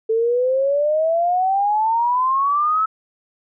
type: exponential sweep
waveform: sine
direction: up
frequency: 440 to 1313 Hz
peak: -15 dBFS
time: 0.09-2.86 s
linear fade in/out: 10 ms
effects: none